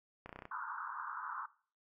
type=clicks; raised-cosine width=0.5 ms; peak=-31 dBFS; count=7; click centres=0.26 / 0.293 / 0.328 / 0.36 / 0.39 / 0.422 / 0.454 s
type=band-pass noise; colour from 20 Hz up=white; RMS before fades=-43 dBFS; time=0.51-1.46 s; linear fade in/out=5 ms; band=890 to 1500 Hz; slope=96 dB/octave
effects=noise-tail reverb RT60 0.4 s tail -17 dB re dry